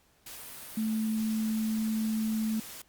sine tone in noise, 219.6 Hz, A3, 3 cents flat, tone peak -27 dBFS, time 0.77-2.6 s, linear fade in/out 5 ms, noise white, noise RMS -44 dBFS, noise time 0.26-2.82 s, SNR +14 dB, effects pink hiss -66 dBFS RMS until 2.88 s + Opus 48 kbps

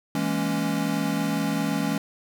square chord, A# half-diminished seventh, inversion second, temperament equal, 164.81 / 207.7 / 233.1 / 277.2 Hz, E3 / G#3 / A#3 / C#4, 0 / 0 / 0 / 0 cents, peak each -30 / -29 / -34 / -28 dBFS, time 0.15-1.98 s, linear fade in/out 2 ms, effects none

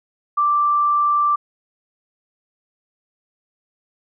sine tone, 1174.7 Hz, D6, in tune, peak -14 dBFS, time 0.37-1.36 s, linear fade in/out 10 ms, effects none

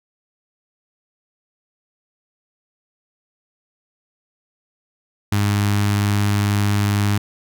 sawtooth tone with notch filter, 102.2 Hz, G#2, 27 cents flat, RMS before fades -18 dBFS, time 5.32-7.18 s, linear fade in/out 5 ms, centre 520 Hz, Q 1, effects none

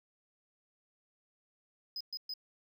triangle tone bursts, 5030 Hz, D#8, 18 cents sharp, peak -36 dBFS, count 3, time 1.96-2.338 s, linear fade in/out 2 ms, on 46 ms, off 120 ms, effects none

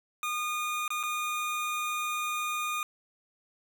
25% pulse tone with dropouts, 1222 Hz, D#6, 32 cents flat, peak -26 dBFS, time 0.23-2.83 s, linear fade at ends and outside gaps 1 ms, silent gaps 0.879-0.904 / 1.03-1.035 s, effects none

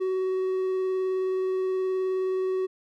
triangle tone with vibrato, 375.1 Hz, F#4, 24 cents sharp, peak -22 dBFS, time 0-2.67 s, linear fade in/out 20 ms, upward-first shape sine, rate 19 Hz, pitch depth 9 cents each way, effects none

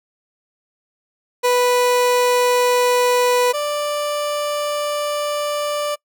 30% pulse tone pair in turn, 492.9 / 588.5 Hz, B4 / D5, -3 / +3 cents, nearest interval minor third, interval 306 cents, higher second, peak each -11 / -17 dBFS, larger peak first, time 1.43-3.53 / 3.53-5.96 s, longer second, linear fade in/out 20 ms, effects noise-tail reverb RT60 0.1 s tail -24 dB re dry

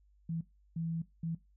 sine tone bursts at uneven times, 164.81 Hz, E3, in tune, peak -33 dBFS, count 3, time 0.29-0.41 / 0.76-1.02 / 1.23-1.35 s, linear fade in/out 5 ms, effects noise-tail reverb RT60 0.2 s tail -17 dB re dry + added 50 Hz sine -63 dBFS peak until 1.56 s

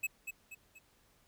square tone with echo, 2586 Hz, E7, 34 cents flat, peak -32 dBFS, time 0.03-0.07 s, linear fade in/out 10 ms, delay 240 ms, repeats 3, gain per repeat -7 dB, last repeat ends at 0.79 s, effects pink hiss -69 dBFS RMS until 1.27 s

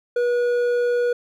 triangle tone with hard clipping, 484.3 Hz, B4, 34 cents flat, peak -19 dBFS, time 0.16-1.13 s, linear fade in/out 5 ms, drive 9 dB, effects none

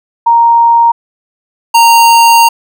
sine / square tone pair in turn, 932.3 / 926.4 Hz, A#5 / A#5, 0 / -11 cents, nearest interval unison, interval 11 cents, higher first, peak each -3 dBFS, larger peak neither, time 0.26-0.92 / 1.74-2.49 s, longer second, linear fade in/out 10 ms, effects none

